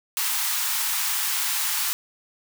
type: high-pass noise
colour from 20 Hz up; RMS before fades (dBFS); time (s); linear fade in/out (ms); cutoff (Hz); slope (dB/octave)
white; -25; 0.17-1.93; 0; 800; 96
effects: none